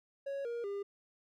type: tone with pitch steps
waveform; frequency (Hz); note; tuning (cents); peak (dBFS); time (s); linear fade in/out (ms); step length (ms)
triangle; 554.4 / 471.6 / 401.2; C#5 / A#4 / G4; 0 / +20 / +40; -34; 0.26-0.83; 10; 190
effects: none